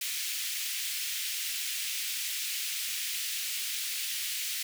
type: high-pass noise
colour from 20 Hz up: pink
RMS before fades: -34 dBFS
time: 0.01-4.63 s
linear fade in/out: 5 ms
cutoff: 2300 Hz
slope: 24 dB/octave
effects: none